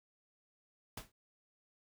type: noise with exponential decay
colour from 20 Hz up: pink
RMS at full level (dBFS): -40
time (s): 0.97-1.12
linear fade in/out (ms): 5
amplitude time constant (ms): 31
effects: none